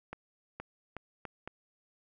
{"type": "accelerating click train", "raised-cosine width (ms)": 0.5, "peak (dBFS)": -25, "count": 5, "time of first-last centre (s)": [0.13, 1.476], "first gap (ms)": 470, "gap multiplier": 0.78, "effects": []}